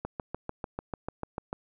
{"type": "click train", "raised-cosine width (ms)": 1, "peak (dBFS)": -19, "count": 11, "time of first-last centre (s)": [0.05, 1.529], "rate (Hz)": 6.76, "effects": []}